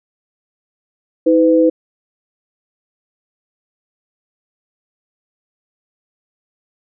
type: tone pair together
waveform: sine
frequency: 320 / 503.8 Hz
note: D#4 / B4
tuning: +49 / +34 cents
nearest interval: minor sixth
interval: 785 cents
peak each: -11 dBFS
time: 1.26-1.7 s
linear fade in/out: 10 ms
effects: none